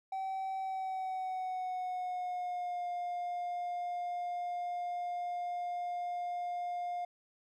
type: tone with pitch glide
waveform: triangle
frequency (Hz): 767 to 707.4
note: G5 to F5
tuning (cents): -38 to +22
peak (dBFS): -32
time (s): 0.12-7.05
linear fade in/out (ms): 5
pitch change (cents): -140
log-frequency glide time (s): 0.59-2.87
effects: tanh soft clip ceiling -28 dBFS